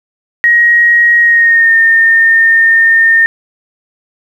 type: tone with pitch glide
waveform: sine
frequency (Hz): 1889 to 1821.5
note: A#6 to A#6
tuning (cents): +22 to -41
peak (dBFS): -4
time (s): 0.44-3.26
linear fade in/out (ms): 0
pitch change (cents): -63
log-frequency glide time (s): 1.19-1.75
effects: 7-bit